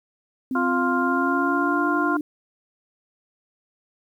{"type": "tone with pitch glide", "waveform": "sine", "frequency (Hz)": [259.9, 298.5], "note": ["C4", "D4"], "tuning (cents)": [-11, 28], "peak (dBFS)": -23, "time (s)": [0.51, 2.21], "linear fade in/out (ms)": 2, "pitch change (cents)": 239, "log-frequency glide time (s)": [0.98, 1.88]}
{"type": "harmonic tone", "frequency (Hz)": 350, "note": "F4", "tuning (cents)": 4, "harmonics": [1, 2, 3, 4], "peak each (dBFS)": [-27, -29, -25, -25], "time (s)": [0.55, 2.17], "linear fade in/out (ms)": 5}
{"effects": ["9-bit"]}